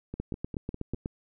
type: two click trains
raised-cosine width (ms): 3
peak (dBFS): -23 / -19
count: 5 / 8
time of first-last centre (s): 0.14-0.945 / 0.2-1.059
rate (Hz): 4.97 / 8.15
effects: none